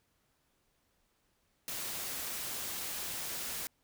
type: noise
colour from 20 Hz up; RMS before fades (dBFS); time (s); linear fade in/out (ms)
white; -39; 1.68-3.67; 0
effects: pink hiss -75 dBFS RMS until 3.83 s